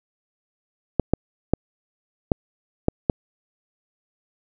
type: clicks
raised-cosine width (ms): 2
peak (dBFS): -3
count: 6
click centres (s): 0.997 / 1.136 / 1.536 / 2.318 / 2.884 / 3.098
effects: none